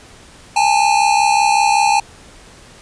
square tone pair together, 818 / 883.3 Hz, G#5 / A5, -26 / +6 cents, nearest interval minor second, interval 132 cents, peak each -14 / -15 dBFS, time 0.56-2 s, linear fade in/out 5 ms, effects pink hiss -42 dBFS RMS until 2.81 s + resampled to 22050 Hz

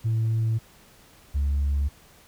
sine tone pair in turn, 112.1 / 70.62 Hz, A2 / C#2, +33 / +33 cents, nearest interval minor sixth, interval 800 cents, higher first, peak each -19 dBFS, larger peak neither, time 0.04-0.59 / 1.34-1.89 s, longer neither, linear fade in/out 20 ms, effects tanh soft clip ceiling -19 dBFS + pink hiss -54 dBFS RMS until 2.27 s

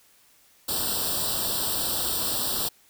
white noise with comb filter, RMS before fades -27 dBFS, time 0.68-2.69 s, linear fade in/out 10 ms, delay 0.23 ms, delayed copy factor +1, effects white hiss -59 dBFS RMS until 2.89 s

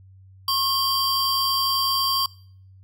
square tone cluster, 1084 / 3142 / 4708 Hz, C#6 / G7 / D8, -39 / +3 / +3 cents, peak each -25 / -30 / -23 dBFS, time 0.48-2.26 s, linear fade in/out 2 ms, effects noise-tail reverb RT60 0.6 s tail -25 dB re dry + added 95 Hz sine -46 dBFS peak until 2.83 s

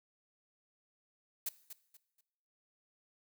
blue noise with echo, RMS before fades -36 dBFS, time 1.46-1.49 s, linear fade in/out 5 ms, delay 240 ms, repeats 3, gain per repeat -11 dB, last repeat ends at 2.21 s, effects noise-tail reverb RT60 0.9 s tail -18 dB re dry

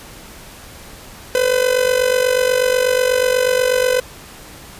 45% pulse tone with amplitude modulation, 505 Hz, B4, 39 cents sharp, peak -10 dBFS, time 1.35-4 s, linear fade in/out 0 ms, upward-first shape sine, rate 48.2 Hz, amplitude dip 75%, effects pink hiss -38 dBFS RMS until 4.79 s + resampled to 32000 Hz

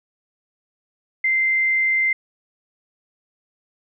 sine tone, 2083 Hz, C7, 8 cents flat, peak -16 dBFS, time 1.24-2.13 s, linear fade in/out 5 ms, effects none

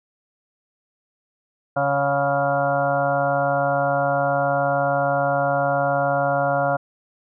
harmonic tone with a mistuned harmonic, 140 Hz, C#3, 18 cents sharp, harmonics 1 / 2 / 4 / 5 / 6 / 7 / 8 / 9 / 10, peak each -28 / -32 / -22 / -22 / -33 / -31 / -33 / -34 / -27 dBFS, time 1.76-6.77 s, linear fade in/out 10 ms, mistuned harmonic 5, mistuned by +17 cents, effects none

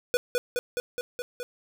square tone with echo, 490.7 Hz, B4, 11 cents flat, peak -21 dBFS, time 0.14-0.17 s, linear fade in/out 0 ms, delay 210 ms, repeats 6, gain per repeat -2 dB, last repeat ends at 1.43 s, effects none

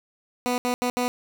15% pulse tone bursts at uneven times, 246.9 Hz, B3, in tune, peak -16 dBFS, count 4, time 0.46-0.58 / 0.65-0.74 / 0.82-0.9 / 0.97-1.08 s, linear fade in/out 0 ms, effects none

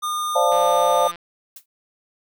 square tone with pitch glide, 1215 to 1205.9 Hz, D#6 to D6, -42 to +45 cents, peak -23 dBFS, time 0.02-1.12 s, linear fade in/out 20 ms, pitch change -13 cents, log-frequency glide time 0.35-0.56 s
sine chord, D minor seventh, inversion third, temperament equal, 523.3 / 587.3 / 698.5 / 880 Hz, C5 / D5 / F5 / A5, 0 / 0 / 0 / 0 cents, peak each -21 dBFS, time 0.35-1.08 s, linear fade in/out 10 ms
click train, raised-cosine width 0.3 ms, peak -22 dBFS, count 110, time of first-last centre 0.52-1.157 s, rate 171 Hz
blue noise with exponential decay, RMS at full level -34 dBFS, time 1.56-1.66 s, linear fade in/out 5 ms, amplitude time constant 20 ms
effects none

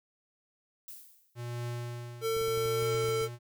violet noise with exponential decay, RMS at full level -43 dBFS, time 0.88-1.48 s, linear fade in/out 2 ms, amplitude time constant 130 ms
square tone with tremolo, 120 Hz, B2, 49 cents flat, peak -34 dBFS, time 1.35-3.39 s, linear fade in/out 50 ms, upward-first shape triangle, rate 0.79 Hz, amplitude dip 85%
square tone with pitch glide, 450 to 446.6 Hz, A4 to A4, +39 to +26 cents, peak -29 dBFS, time 2.21-3.29 s, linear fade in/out 50 ms, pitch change -13 cents, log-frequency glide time 2.76-3.13 s
clicks, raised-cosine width 5 ms, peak -36 dBFS, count 10, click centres 2.367 / 2.413 / 2.482 / 2.576 / 2.659 / 2.826 / 2.946 / 3.042 / 3.087 / 3.215 s
effects none

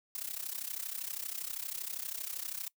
blue noise with amplitude modulation, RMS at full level -36 dBFS, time 0.15-2.68 s, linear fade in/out 2 ms, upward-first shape sine, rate 32.6 Hz, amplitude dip 85%, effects noise-tail reverb RT60 0.1 s tail -23 dB re dry

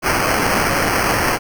white noise with sample-and-hold, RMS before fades -17 dBFS, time 0.02-1.39 s, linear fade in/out 50 ms, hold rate 3675 Hz, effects none

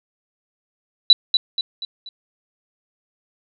sine tone with echo, 3951 Hz, B7, in tune, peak -5 dBFS, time 1.1-1.13 s, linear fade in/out 2 ms, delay 240 ms, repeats 4, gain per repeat -7 dB, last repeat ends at 2.09 s, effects none

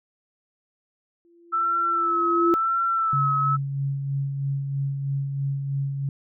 sine tone with exponential growth, 341.6 Hz, F4, 38 cents flat, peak -16 dBFS, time 1.25-2.54 s, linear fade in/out 0 ms, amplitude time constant 280 ms
sine tone with vibrato, 1318.5 Hz, E6, in tune, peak -20 dBFS, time 1.52-3.57 s, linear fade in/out 20 ms, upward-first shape sine, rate 0.96 Hz, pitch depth 49 cents each way
sine tone with tremolo, 138.5 Hz, C#3, 1 cent flat, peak -22 dBFS, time 3.13-6.09 s, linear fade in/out 2 ms, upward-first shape sine, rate 3.1 Hz, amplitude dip 40%
effects none

